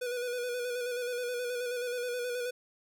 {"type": "tone with vibrato", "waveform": "square", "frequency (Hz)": 490, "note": "B4", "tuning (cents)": -14, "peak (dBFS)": -33, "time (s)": [0.01, 2.51], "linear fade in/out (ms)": 10, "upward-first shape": "square", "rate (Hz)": 9.4, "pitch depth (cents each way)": 30, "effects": []}